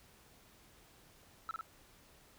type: tone with echo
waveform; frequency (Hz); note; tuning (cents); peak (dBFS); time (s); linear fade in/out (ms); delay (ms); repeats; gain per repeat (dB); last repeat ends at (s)
sine; 1318.5; E6; 0; -34; 1.49-1.51; 0; 50; 2; -2; 1.61
effects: tanh soft clip ceiling -35 dBFS + pink hiss -63 dBFS RMS until 2.38 s